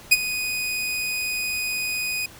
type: tone with ADSR envelope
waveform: sawtooth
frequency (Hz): 2489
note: D#7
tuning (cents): 0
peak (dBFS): -6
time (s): 0.11-2.26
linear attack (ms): 14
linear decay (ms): 34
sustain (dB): -15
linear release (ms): 4
effects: pink hiss -45 dBFS RMS until 2.39 s